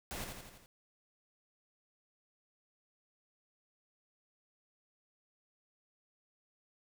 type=noise with echo; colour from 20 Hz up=pink; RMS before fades=-42 dBFS; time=0.11-0.24 s; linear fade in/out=0 ms; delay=84 ms; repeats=5; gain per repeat=-4 dB; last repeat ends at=0.66 s; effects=none